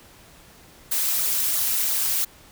blue noise with flanger, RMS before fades -23 dBFS, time 0.91-2.25 s, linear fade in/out 10 ms, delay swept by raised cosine 0.36 to 5.06 ms, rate 3 Hz, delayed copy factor -0.55, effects pink hiss -50 dBFS RMS until 2.51 s

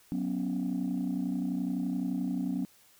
sine chord, F# suspended fourth, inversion none, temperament equal with one note detuned, 185 / 245.7 / 277.2 Hz, F#3 / B3 / C#4, 0 / -9 / 0 cents, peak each -32 dBFS, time 0.12-2.65 s, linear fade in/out 0 ms, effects tanh soft clip ceiling -24 dBFS + white hiss -61 dBFS RMS until 2.99 s

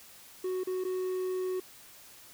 triangle tone with dropouts, 370 Hz, F#4, in tune, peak -28 dBFS, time 0.44-1.6 s, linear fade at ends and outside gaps 5 ms, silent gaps 0.636-0.671 / 0.84-0.849 s, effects white hiss -53 dBFS RMS until 2.33 s

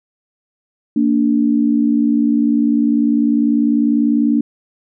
sine tone pair together, 231 / 291.1 Hz, A#3 / D4, -16 / -15 cents, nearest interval major third, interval 401 cents, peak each -14 dBFS, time 0.96-4.41 s, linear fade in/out 5 ms, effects none

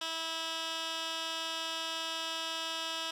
15% pulse tone with band-pass filter, 325.6 Hz, E4, 21 cents flat, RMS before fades -37 dBFS, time 0.01-3.11 s, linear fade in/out 5 ms, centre 3600 Hz, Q 1.3, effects none

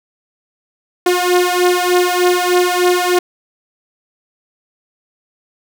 sawtooth beating tone pair, 356.8 / 360.1 Hz, F4 / F#4, +37 / -47 cents, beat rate 3.3 Hz, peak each -10 / -11 dBFS, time 1.06-3.19 s, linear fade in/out 5 ms, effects none

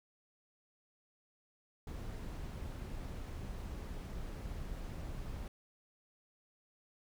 brown noise, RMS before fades -43 dBFS, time 1.87-5.48 s, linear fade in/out 2 ms, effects none

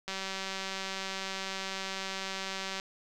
click train, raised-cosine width 0.2 ms, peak -19 dBFS, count 523, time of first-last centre 0.08-2.799 s, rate 192 Hz, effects none

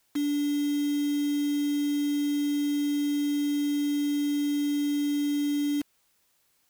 sine tone with quantisation, 290 Hz, D4, 22 cents flat, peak -24 dBFS, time 0.15-5.82 s, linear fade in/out 10 ms, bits 6, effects white hiss -69 dBFS RMS until 6.69 s

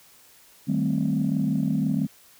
sine chord, A half-diminished seventh, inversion second, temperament equal with one note detuned, 155.56 / 194.08 / 220 / 261.6 Hz, Eb3 / G3 / A3 / C4, 0 / -17 / 0 / 0 cents, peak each -26 dBFS, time 0.67-2.07 s, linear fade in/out 20 ms, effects tanh soft clip ceiling -14 dBFS + white hiss -54 dBFS RMS until 2.39 s

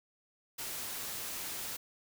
white noise, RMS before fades -40 dBFS, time 0.58-1.77 s, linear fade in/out 10 ms, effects none

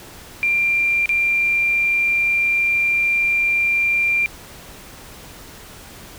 sine tone with dropouts, 2378 Hz, D7, 21 cents sharp, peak -15 dBFS, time 0.43-4.26 s, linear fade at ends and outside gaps 0 ms, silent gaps 1.058-1.092 s, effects pink hiss -40 dBFS RMS until 6.18 s

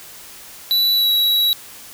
square tone with pitch glide, 3951 to 3892 Hz, B7 to B7, 0 to -26 cents, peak -14 dBFS, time 0.71-1.53 s, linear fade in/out 0 ms, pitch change -26 cents, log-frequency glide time 0.95-1.09 s, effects white hiss -39 dBFS RMS until 1.93 s

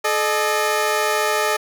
15% pulse tone pair together, 430 / 608.1 Hz, A4 / D#5, -40 / -40 cents, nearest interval tritone, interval 600 cents, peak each -14 dBFS, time 0.04-1.57 s, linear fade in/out 10 ms, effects none

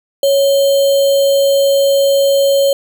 sine tone with sample-and-hold, 554.4 Hz, C#5, in tune, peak -8 dBFS, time 0.23-2.73 s, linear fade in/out 2 ms, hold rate 3675 Hz, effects none

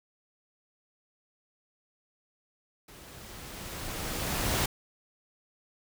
pink noise with level ramp, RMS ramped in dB -51 to -27 dBFS, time 2.88-4.66 s, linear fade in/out 5 ms, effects none

